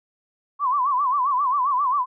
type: tone with vibrato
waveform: sine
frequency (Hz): 1076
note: C6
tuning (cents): +48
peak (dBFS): -18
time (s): 0.59-2.06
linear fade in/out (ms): 50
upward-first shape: sine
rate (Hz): 7.5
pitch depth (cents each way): 150
effects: none